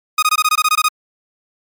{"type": "tone bursts", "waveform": "sawtooth", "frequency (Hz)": 1244.5, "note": "D#6", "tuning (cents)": 0, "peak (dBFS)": -7, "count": 11, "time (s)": [0.18, 0.885], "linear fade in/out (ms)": 5, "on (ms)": 45, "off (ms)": 21, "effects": ["MP3 96 kbps"]}